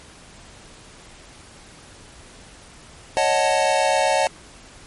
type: chord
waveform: square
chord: D# half-diminished seventh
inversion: third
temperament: equal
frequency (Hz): 554.4 / 622.3 / 740 / 880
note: C#5 / D#5 / F#5 / A5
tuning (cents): 0 / 0 / 0 / 0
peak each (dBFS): -23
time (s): 3.17-4.27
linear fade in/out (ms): 0
effects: pink hiss -45 dBFS RMS until 4.86 s + MP3 48 kbps